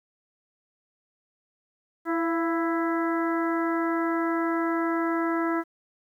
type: harmonic tone with a mistuned harmonic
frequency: 330.9 Hz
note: E4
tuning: 7 cents sharp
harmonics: 1 / 2 / 3 / 4 / 5 / 6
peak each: -25 / -33 / -33 / -32 / -36 / -39 dBFS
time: 2.05-5.64 s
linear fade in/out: 50 ms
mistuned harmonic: 2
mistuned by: +39 cents
effects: 10-bit